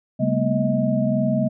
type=tone cluster; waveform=sine; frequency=136 / 198.2 / 219.9 / 241.1 / 631 Hz; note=C#3 / G3 / A3 / B3 / D#5; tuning=-33 / +19 / -1 / -41 / +24 cents; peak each=-24 dBFS; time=0.19-1.49 s; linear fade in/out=20 ms; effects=none